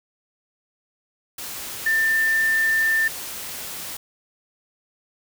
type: tone in noise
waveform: sine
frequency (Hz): 1788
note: A6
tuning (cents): +27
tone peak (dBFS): -17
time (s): 1.86-3.08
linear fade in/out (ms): 5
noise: white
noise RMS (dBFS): -33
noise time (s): 1.38-3.97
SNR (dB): +13
effects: none